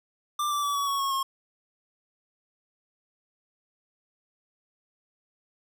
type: tone with pitch steps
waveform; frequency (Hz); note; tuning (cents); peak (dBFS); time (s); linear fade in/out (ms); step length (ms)
square; 1185 / 1166.7 / 1148.6 / 1130.8 / 1113.3 / 1096.1 / 1079.1; D6 / D6 / D6 / C#6 / C#6 / C#6 / C#6; +15 / -12 / -39 / +34 / +7 / -20 / -47; -26; 0.39-1.23; 5; 120
effects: none